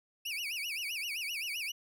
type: tone with vibrato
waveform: 35% pulse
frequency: 2555 Hz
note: D#7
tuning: 45 cents sharp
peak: -33 dBFS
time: 0.25-1.72 s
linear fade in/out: 10 ms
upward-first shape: sine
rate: 7.7 Hz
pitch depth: 240 cents each way
effects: none